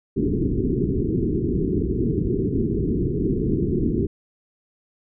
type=low-pass noise; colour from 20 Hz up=white; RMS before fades=-22 dBFS; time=0.16-4.07 s; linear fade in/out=10 ms; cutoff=420 Hz; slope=96 dB/octave; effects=none